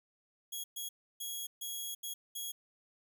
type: tone bursts at uneven times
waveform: 10% pulse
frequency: 3318 Hz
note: G#7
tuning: 2 cents flat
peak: -30 dBFS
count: 6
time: 0.52-0.64 / 0.76-0.89 / 1.2-1.47 / 1.61-1.95 / 2.03-2.14 / 2.35-2.52 s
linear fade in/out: 10 ms
effects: none